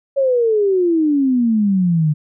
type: exponential sweep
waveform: sine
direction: down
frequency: 559 to 147.4 Hz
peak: -12 dBFS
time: 0.16-2.14 s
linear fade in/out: 20 ms
effects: none